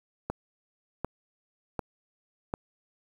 click train, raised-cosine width 1 ms, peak -16 dBFS, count 4, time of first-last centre 0.3-2.539 s, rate 1.34 Hz, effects 8-bit

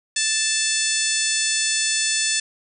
harmonic tone, 880 Hz, A5, in tune, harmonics 2 / 3 / 4 / 5 / 6 / 7 / 8 / 9 / 10, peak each -28 / -28 / -28 / -28 / -28 / -28 / -28 / -28 / -28 dBFS, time 0.16-2.4 s, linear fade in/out 5 ms, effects none

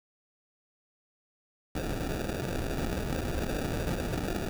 pink noise with sample-and-hold, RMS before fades -32 dBFS, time 1.75-4.49 s, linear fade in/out 5 ms, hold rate 1050 Hz, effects none

